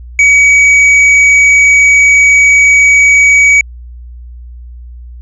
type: tone with hard clipping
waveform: triangle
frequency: 2267 Hz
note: C#7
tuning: 38 cents sharp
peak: -4 dBFS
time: 0.19-3.61 s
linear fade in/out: 2 ms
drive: 8 dB
effects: added 60 Hz sine -26 dBFS peak until 5.21 s + resampled to 24000 Hz